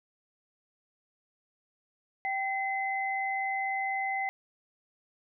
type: tone pair together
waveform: sine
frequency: 777.8 / 2046 Hz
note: G5 / C7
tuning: -14 / -39 cents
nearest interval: octave + perfect fourth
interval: 1675 cents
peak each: -31 / -32 dBFS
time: 2.25-4.29 s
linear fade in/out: 0 ms
effects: none